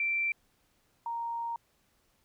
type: tone pair in turn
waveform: sine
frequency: 2347 / 931.4 Hz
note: D7 / A#5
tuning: -2 / -2 cents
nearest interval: octave + major third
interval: 1600 cents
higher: first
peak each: -27 / -32 dBFS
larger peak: first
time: 0-0.32 / 1.06-1.56 s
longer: second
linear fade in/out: 2 ms
effects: pink hiss -71 dBFS RMS until 2.24 s